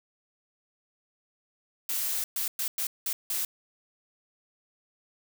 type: noise bursts at uneven times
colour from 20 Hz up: blue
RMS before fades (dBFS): -30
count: 6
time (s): 1.89-2.24 / 2.36-2.48 / 2.59-2.68 / 2.78-2.87 / 3.06-3.13 / 3.3-3.45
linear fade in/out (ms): 2
effects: none